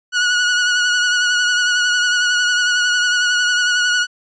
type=tone with vibrato; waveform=sawtooth; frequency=1461 Hz; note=F#6; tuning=22 cents flat; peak=-10 dBFS; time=0.12-4.07 s; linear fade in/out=50 ms; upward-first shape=triangle; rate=11 Hz; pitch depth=32 cents each way; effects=resampled to 16000 Hz